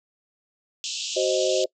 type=band-pass noise; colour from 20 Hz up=pink; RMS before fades=-31 dBFS; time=0.84-1.64 s; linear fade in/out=0 ms; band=2700 to 7600 Hz; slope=96 dB/octave
type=chord; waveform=sine; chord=C diminished; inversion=second; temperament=equal with one note detuned; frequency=375.2 / 523.3 / 622.3 Hz; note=Gb4 / C5 / Eb5; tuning=+24 / 0 / 0 cents; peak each=-25 / -24 / -25 dBFS; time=1.16-1.66 s; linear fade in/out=10 ms
effects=noise-tail reverb RT60 0.1 s tail -23 dB re dry